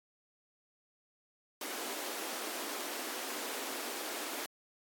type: high-pass noise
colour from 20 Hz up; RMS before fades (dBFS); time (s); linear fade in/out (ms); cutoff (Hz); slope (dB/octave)
pink; -40; 1.61-4.46; 2; 260; 48
effects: AAC 64 kbps